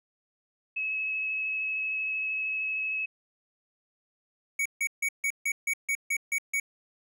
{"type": "tone with vibrato", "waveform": "sine", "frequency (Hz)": 2578, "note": "E7", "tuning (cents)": -39, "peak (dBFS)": -28, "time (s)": [0.76, 3.06], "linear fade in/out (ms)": 10, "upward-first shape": "sine", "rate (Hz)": 13, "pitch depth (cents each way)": 11}
{"type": "tone bursts", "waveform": "square", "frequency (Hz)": 2243, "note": "C#7", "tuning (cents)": 20, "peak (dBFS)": -26, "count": 10, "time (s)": [4.59, 6.6], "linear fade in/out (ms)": 5, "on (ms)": 66, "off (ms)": 150}
{"effects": []}